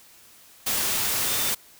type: tone in noise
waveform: sine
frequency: 3577 Hz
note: A7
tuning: 28 cents sharp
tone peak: -34 dBFS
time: 1.27-1.51 s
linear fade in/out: 10 ms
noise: white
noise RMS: -25 dBFS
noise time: 0.66-1.55 s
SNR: -12 dB
effects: white hiss -52 dBFS RMS until 1.79 s